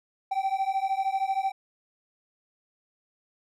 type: beating tone pair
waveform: triangle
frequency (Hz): 768 / 781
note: G5 / G5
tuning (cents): -36 / -7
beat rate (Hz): 13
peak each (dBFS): -26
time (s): 0.31-1.52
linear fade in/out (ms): 10
effects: none